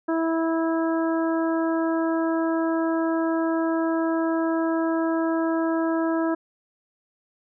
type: harmonic tone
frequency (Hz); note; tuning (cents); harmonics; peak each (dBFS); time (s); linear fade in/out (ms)
326.9; E4; -14; 1 / 2 / 3 / 4 / 5; -22 / -28 / -32 / -34 / -36; 0.08-6.35; 10
effects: none